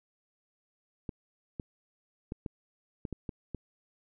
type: clicks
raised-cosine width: 3 ms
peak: -23 dBFS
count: 8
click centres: 1.092 / 1.598 / 2.321 / 2.462 / 3.052 / 3.127 / 3.292 / 3.547 s
effects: none